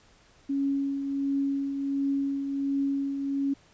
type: tone with tremolo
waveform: sine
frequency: 277.1 Hz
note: C#4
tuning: 1 cent flat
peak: -23 dBFS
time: 0.49-3.54 s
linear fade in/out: 10 ms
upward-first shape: triangle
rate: 1.4 Hz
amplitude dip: 50%
effects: pink hiss -59 dBFS RMS until 3.73 s + resampled to 16000 Hz